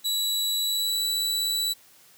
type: tone with pitch glide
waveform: sawtooth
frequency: 3922 to 3947 Hz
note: B7 to B7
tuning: -13 to -2 cents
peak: -21 dBFS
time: 0.04-1.74 s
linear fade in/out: 20 ms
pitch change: +11 cents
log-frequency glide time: 0.49-1.06 s
effects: white hiss -55 dBFS RMS until 2.17 s + high-pass 80 Hz 12 dB/octave